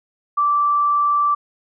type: tone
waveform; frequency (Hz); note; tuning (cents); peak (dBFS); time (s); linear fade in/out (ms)
sine; 1167; D6; -11; -14; 0.37-1.35; 10
effects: none